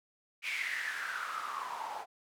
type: noise with band-pass filter sweep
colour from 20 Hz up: white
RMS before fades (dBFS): -38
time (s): 0.42-2.06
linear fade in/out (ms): 50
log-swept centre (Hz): 2400 to 790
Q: 7.5
effects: none